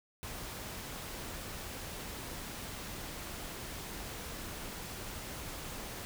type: noise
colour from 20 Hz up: pink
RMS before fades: -43 dBFS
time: 0.23-6.05 s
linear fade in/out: 0 ms
effects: none

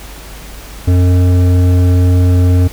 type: tone with hard clipping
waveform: sine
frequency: 89.9 Hz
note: F#2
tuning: 49 cents flat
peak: -8 dBFS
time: 0.87-2.68 s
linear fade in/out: 10 ms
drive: 11 dB
effects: added 50 Hz sine -31 dBFS peak until 2.72 s + pink hiss -33 dBFS RMS until 2.72 s

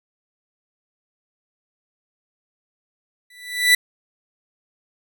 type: tone with exponential growth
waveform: 30% pulse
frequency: 1975.5 Hz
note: B6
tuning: in tune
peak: -6 dBFS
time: 3.3-3.75 s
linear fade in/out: 5 ms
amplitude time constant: 97 ms
effects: none

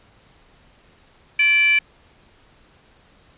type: tone with frequency modulation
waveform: sine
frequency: 2341 Hz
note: D7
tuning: 6 cents flat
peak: -13 dBFS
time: 1.39-1.79 s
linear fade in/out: 5 ms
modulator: 625 Hz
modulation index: 0.48
effects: pink hiss -54 dBFS RMS until 3.37 s + resampled to 8000 Hz

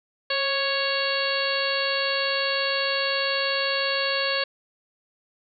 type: harmonic tone with a mistuned harmonic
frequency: 554.4 Hz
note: C#5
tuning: in tune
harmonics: 1 / 2 / 3 / 4 / 5 / 6 / 7 / 8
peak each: -28 / -32 / -29 / -34 / -30 / -34 / -34 / -29 dBFS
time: 0.3-4.44 s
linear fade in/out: 5 ms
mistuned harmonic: 1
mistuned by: -35 cents
effects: none

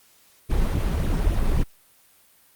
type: noise with flanger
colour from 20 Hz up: brown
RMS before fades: -21 dBFS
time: 0.49-1.64 s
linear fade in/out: 20 ms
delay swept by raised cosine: 0.29 to 5.39 ms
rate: 3.6 Hz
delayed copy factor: +0.6
effects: white hiss -57 dBFS RMS until 2.55 s + Opus 48 kbps

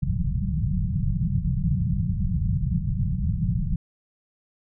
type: low-pass noise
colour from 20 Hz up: white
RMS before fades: -24 dBFS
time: 0.02-3.76 s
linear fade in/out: 5 ms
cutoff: 190 Hz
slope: 96 dB/octave
effects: none

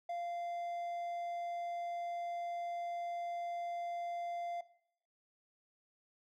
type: tone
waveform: triangle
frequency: 693 Hz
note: F5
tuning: 14 cents flat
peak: -35 dBFS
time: 0.09-4.61 s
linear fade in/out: 5 ms
effects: noise-tail reverb RT60 0.7 s tail -18 dB re dry

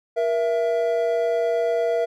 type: tone pair together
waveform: triangle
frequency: 473.6 / 664.8 Hz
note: A#4 / E5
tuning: +27 / +15 cents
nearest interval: tritone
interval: 588 cents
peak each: -20 dBFS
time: 0.16-2.06 s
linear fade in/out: 20 ms
effects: none

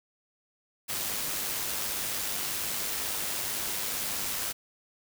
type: noise with amplitude modulation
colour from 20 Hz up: white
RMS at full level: -31 dBFS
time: 0.88-4.53 s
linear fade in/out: 20 ms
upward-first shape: sine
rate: 102 Hz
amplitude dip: 30%
effects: none

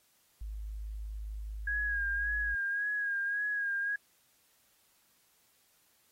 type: tone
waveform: sine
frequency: 52.5 Hz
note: G#1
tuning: 19 cents sharp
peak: -37 dBFS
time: 0.41-2.55 s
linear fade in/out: 5 ms
type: tone with vibrato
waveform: sine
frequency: 1641 Hz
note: G#6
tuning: 21 cents flat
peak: -30 dBFS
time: 1.67-3.96 s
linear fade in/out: 5 ms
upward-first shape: sine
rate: 1.8 Hz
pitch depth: 41 cents each way
effects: white hiss -69 dBFS RMS until 6.11 s + AAC 48 kbps

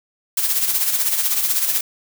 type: noise with tremolo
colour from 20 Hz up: blue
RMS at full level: -17 dBFS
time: 0.37-1.81 s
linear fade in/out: 5 ms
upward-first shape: sine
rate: 16 Hz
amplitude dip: 55%
effects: none

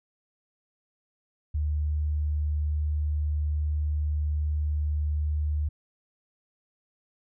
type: tone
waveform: sine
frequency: 75.1 Hz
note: D2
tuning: 39 cents sharp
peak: -24 dBFS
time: 1.54-5.69 s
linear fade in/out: 10 ms
effects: none

